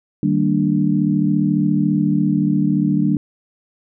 sine chord, Eb major seventh, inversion none, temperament equal with one note detuned, 155.56 / 196 / 230.3 / 293.7 Hz, Eb3 / G3 / Bb3 / D4, 0 / 0 / -21 / 0 cents, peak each -20 / -18 / -22 / -19 dBFS, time 0.23-3.17 s, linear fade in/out 2 ms, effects none

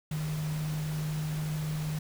sine tone in noise, 153.7 Hz, D#3, 21 cents flat, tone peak -30 dBFS, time 0.11-1.99 s, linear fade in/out 5 ms, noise pink, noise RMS -43 dBFS, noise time 0.11-1.99 s, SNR +10 dB, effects none

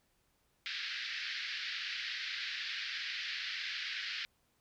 pink band-pass noise, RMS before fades -40 dBFS, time 0.66-4.25 s, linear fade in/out 0 ms, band 1600 to 4900 Hz, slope 48 dB/octave, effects pink hiss -75 dBFS RMS until 4.6 s

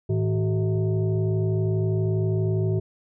sine tone with frequency modulation, 107.8 Hz, A2, 35 cents flat, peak -20 dBFS, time 0.09-2.8 s, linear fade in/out 10 ms, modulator 268 Hz, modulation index 1, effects none

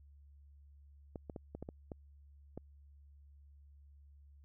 clicks, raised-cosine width 2 ms, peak -30 dBFS, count 8, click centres 1.158 / 1.298 / 1.362 / 1.55 / 1.626 / 1.689 / 1.918 / 2.576 s, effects added 71 Hz sine -57 dBFS peak until 4.44 s

